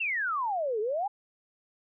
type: exponential two-way sweep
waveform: sine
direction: down then up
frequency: 2794 to 409.9 to 846 Hz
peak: -27 dBFS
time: 0-1.08 s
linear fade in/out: 10 ms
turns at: 0.8 s
effects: none